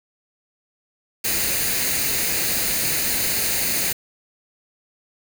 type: noise with comb filter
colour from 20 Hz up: white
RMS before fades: -22 dBFS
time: 1.24-3.93 s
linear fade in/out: 10 ms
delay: 0.45 ms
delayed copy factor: +0.55
effects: none